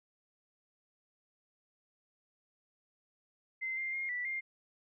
sine tone with pitch steps, 2071 / 2099 / 2131 / 1966 / 2113 Hz, C7 / C7 / C7 / B6 / C7, -18 / +5 / +31 / -8 / +16 cents, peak -34 dBFS, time 3.61-4.41 s, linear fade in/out 20 ms, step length 160 ms, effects none

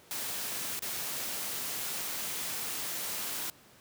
white noise with dropouts, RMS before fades -36 dBFS, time 0.11-3.5 s, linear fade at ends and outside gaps 0 ms, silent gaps 0.792-0.822 s, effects pink hiss -58 dBFS RMS until 3.8 s + high-pass 100 Hz 12 dB/octave

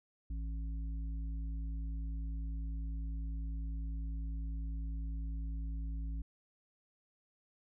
harmonic tone, 55 Hz, A1, in tune, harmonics 1 / 3 / 5, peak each -36 / -50 / -53 dBFS, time 0.3-6.22 s, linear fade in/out 5 ms, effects none

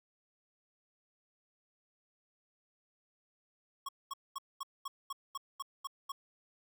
square tone bursts, 1100 Hz, C#6, 14 cents flat, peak -38 dBFS, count 10, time 3.86-6.12 s, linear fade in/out 5 ms, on 28 ms, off 220 ms, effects none

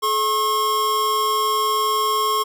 square tone pair together, 429.4 / 1082 Hz, A4 / C#6, -42 / -42 cents, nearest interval octave + major third, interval 1600 cents, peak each -26 / -19 dBFS, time 0.02-2.44 s, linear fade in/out 20 ms, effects none

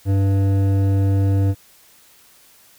sine tone with hard clipping, 97.9 Hz, G2, 2 cents flat, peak -16 dBFS, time 0.05-1.55 s, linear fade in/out 50 ms, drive 11 dB, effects white hiss -51 dBFS RMS until 2.78 s

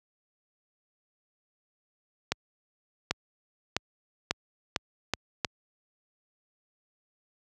accelerating click train, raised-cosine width 0.2 ms, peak -8 dBFS, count 7, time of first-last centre 2.32-5.448 s, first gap 790 ms, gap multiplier 0.83, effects high-pass 60 Hz 12 dB/octave

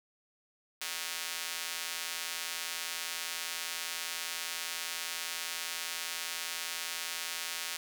square tone with high-pass filter, 85 Hz, F2, 46 cents flat, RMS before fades -38 dBFS, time 0.81-7.77 s, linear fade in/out 5 ms, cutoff 2400 Hz, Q 0.63, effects none

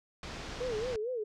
pink low-pass noise, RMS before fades -42 dBFS, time 0.23-0.96 s, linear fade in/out 2 ms, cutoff 6000 Hz, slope 24 dB/octave
sine tone with vibrato, 465.4 Hz, A#4, 3 cents flat, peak -32 dBFS, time 0.6-1.24 s, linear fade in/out 10 ms, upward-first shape sine, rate 4.4 Hz, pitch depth 170 cents each way
effects none

